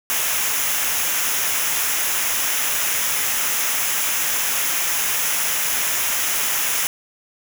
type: noise with comb filter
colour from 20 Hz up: white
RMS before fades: -21 dBFS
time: 0.1-6.87 s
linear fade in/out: 0 ms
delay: 0.23 ms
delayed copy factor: -0.6
effects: none